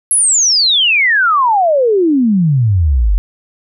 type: exponential sweep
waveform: sine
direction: down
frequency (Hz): 11175 to 44.1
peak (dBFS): -8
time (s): 0.11-3.18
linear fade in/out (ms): 0
effects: none